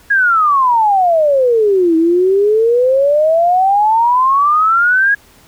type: exponential two-way sweep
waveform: sine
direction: down then up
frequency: 1668 to 319.9 to 1668 Hz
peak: -8 dBFS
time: 0.1-5.15 s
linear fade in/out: 10 ms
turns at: 1.96 s
effects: pink hiss -46 dBFS RMS until 5.47 s